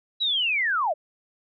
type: linear sweep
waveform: sine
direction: down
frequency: 3964 to 549 Hz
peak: -21 dBFS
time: 0.2-0.94 s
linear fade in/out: 20 ms
effects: none